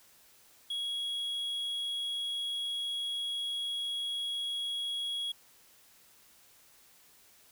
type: tone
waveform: triangle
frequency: 3322 Hz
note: G#7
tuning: in tune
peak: -31 dBFS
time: 0.7-5.32 s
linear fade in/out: 5 ms
effects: white hiss -61 dBFS RMS until 7.51 s